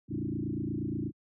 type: tone with frequency modulation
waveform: sine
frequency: 210.1 Hz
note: G#3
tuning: 20 cents sharp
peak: -30 dBFS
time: 0.08-1.12 s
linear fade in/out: 50 ms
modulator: 28.4 Hz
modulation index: 4.4
effects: high-pass 80 Hz 12 dB/octave